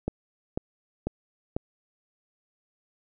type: click train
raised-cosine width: 2 ms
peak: -14 dBFS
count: 4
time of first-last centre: 0.08-1.565 s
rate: 2.02 Hz
effects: none